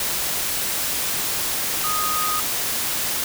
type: tone in noise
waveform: sine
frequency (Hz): 1244.5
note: D#6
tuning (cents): 0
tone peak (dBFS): -23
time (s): 1.84-2.4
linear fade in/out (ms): 2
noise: white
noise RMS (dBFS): -24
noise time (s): 0-3.24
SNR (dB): -2
effects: none